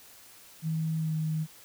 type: tone with pitch glide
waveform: sine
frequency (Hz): 159.8 to 157.24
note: D#3 to D#3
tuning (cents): +47 to +19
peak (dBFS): -27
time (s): 0.62-1.47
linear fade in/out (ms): 50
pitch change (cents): -28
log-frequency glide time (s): 1-1.12
effects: white hiss -53 dBFS RMS until 1.64 s